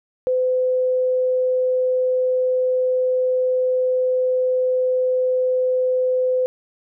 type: tone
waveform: sine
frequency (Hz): 509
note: C5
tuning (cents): -48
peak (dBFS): -16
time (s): 0.27-6.46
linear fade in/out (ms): 0
effects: none